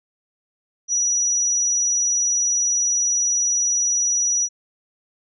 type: tone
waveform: sine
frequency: 5840 Hz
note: F#8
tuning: 24 cents flat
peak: -17 dBFS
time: 0.88-4.49 s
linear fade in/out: 50 ms
effects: none